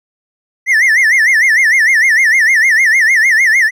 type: tone with vibrato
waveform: triangle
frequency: 1931 Hz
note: B6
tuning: 39 cents flat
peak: -5 dBFS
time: 0.66-3.71 s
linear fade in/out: 50 ms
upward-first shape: sine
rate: 6.6 Hz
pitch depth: 190 cents each way
effects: none